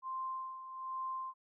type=tone with tremolo; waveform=sine; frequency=1046.5 Hz; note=C6; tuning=in tune; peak=-36 dBFS; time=0.02-1.34 s; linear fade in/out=50 ms; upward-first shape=sine; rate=1.2 Hz; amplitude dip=65%; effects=none